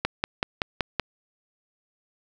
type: click train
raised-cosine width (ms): 0.3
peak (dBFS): -7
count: 6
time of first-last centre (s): 0.05-0.997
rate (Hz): 5.28
effects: none